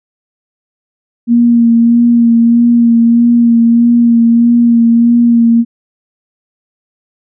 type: tone with vibrato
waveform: sine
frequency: 234.5 Hz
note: A#3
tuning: 11 cents sharp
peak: -4 dBFS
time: 1.27-5.65 s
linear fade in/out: 50 ms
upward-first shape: sine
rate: 1.6 Hz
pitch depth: 23 cents each way
effects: none